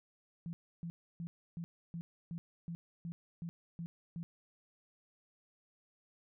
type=tone bursts; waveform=sine; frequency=169 Hz; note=E3; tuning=43 cents sharp; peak=-39 dBFS; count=11; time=0.46-4.23 s; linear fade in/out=0 ms; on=70 ms; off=300 ms; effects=none